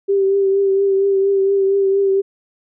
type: tone with vibrato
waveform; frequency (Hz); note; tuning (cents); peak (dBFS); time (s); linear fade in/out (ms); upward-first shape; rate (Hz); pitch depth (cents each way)
sine; 392; G4; 0; -12; 0.08-2.22; 20; triangle; 4.3; 32
effects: none